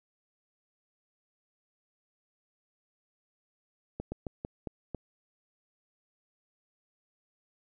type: slowing click train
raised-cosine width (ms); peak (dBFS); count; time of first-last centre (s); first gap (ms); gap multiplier
2; -22; 6; 4-4.947; 120; 1.23
effects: none